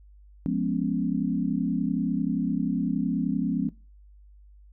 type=chord; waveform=sine; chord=C# dominant seventh; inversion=first; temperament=equal; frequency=174.61 / 207.7 / 246.9 / 277.2 Hz; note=E#3 / G#3 / B3 / C#4; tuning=0 / 0 / 0 / 0 cents; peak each=-29 dBFS; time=0.46-3.69 s; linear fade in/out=0 ms; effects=noise-tail reverb RT60 0.3 s tail -20 dB re dry + added 50 Hz sine -49 dBFS peak until 4.72 s